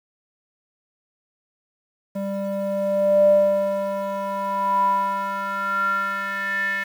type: tone with band-pass filter sweep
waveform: square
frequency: 197.1 Hz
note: G3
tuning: 10 cents sharp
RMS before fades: -22 dBFS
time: 2.15-6.84 s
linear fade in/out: 10 ms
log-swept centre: 410 to 1900 Hz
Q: 9.7
effects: 8-bit